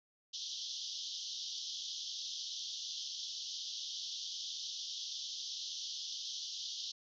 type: band-pass noise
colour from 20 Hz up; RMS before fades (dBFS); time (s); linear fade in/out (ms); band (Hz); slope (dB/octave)
pink; -43; 0.33-6.92; 10; 3100 to 6200; 96
effects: none